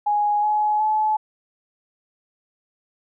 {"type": "tone with pitch steps", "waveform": "sine", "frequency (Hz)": [830.6, 845.1, 859.9], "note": ["G#5", "G#5", "A5"], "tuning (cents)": [0, 30, -40], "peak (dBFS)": -17, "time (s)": [0.06, 1.17], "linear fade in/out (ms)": 10, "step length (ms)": 370, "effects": []}